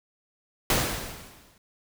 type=noise with exponential decay; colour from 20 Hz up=pink; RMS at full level=-21 dBFS; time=0.7-1.58 s; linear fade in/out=2 ms; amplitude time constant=190 ms; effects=none

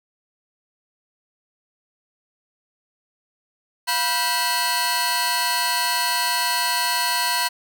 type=tone cluster; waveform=sawtooth; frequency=703 / 977 / 1560 / 2614 / 4326 Hz; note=F5 / B5 / G6 / E7 / C#8; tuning=+11 / -19 / -9 / -15 / -43 cents; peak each=-28 / -19 / -25 / -28 / -22 dBFS; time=3.87-7.49 s; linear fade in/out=20 ms; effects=none

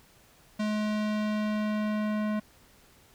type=tone with low-pass filter sweep; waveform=square; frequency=212.4 Hz; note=G#3; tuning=39 cents sharp; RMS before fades=-29 dBFS; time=0.59-2.4 s; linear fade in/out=10 ms; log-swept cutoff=5600 to 2000 Hz; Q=0.76; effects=pink hiss -59 dBFS RMS until 3.14 s

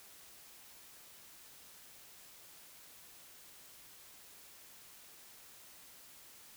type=silence; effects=white hiss -57 dBFS RMS until 6.56 s

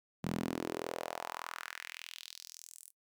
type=tone with high-pass filter sweep; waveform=sawtooth; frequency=41.7 Hz; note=E1; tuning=21 cents sharp; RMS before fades=-42 dBFS; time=0.23-2.91 s; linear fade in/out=20 ms; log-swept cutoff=170 to 10000 Hz; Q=2.4; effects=noise-tail reverb RT60 0.1 s tail -21 dB re dry

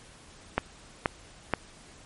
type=click train; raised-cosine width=0.5 ms; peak=-8 dBFS; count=3; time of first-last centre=0.58-1.537 s; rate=2.09 Hz; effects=pink hiss -52 dBFS RMS until 2.05 s + MP3 48 kbps

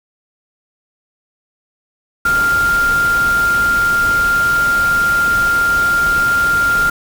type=tone in noise; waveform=sine; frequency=1396.9 Hz; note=F6; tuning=in tune; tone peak=-11 dBFS; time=2.25-6.9 s; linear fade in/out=5 ms; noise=pink; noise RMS=-25 dBFS; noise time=2.25-6.9 s; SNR=+11 dB; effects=none

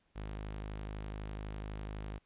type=tone; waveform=sawtooth; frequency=52 Hz; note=G#1; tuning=3 cents sharp; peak=-36 dBFS; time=0.15-2.19 s; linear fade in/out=20 ms; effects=pink hiss -75 dBFS RMS until 2.25 s + resampled to 8000 Hz

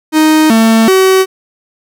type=tone with pitch steps; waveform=45% pulse; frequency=311.4 / 224.4 / 378.9 Hz; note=D#4 / A3 / F#4; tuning=+2 / +34 / +41 cents; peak=-5 dBFS; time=0.12-1.26 s; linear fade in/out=50 ms; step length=380 ms; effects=none

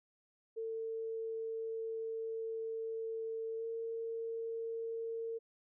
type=tone with pitch glide; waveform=sine; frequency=449.2 to 455.5 Hz; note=A4 to A#4; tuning=+36 to -40 cents; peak=-37 dBFS; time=0.56-5.39 s; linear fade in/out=20 ms; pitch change=+24 cents; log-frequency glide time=3.57-3.64 s; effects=none

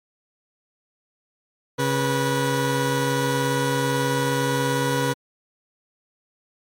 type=tone pair together; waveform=20% pulse; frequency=136.8 / 488 Hz; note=C#3 / B4; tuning=-23 / -21 cents; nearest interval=octave + minor seventh; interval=2202 cents; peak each=-18 dBFS; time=1.78-5.14 s; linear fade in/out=20 ms; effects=MP3 64 kbps

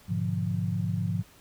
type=chord; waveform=sine; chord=G# diminished seventh; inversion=none; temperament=equal; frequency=103.83 / 123.47 / 146.83 / 174.61 Hz; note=G#2 / B2 / D3 / F3; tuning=0 / 0 / 0 / 0 cents; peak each=-30 / -34 / -34 / -30 dBFS; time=0.08-1.23 s; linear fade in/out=20 ms; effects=pink hiss -56 dBFS RMS until 1.4 s

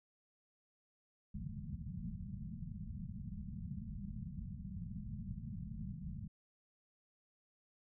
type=low-pass noise; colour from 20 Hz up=white; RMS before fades=-45 dBFS; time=1.34-6.28 s; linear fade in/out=5 ms; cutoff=220 Hz; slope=96 dB/octave; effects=none

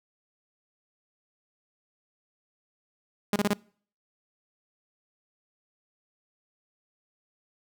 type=tone bursts; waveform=sawtooth; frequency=205 Hz; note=G#3; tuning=22 cents flat; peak=-18 dBFS; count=4; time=3.33-3.533 s; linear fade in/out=2 ms; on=29 ms; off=29 ms; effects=noise-tail reverb RT60 0.5 s tail -25 dB re dry

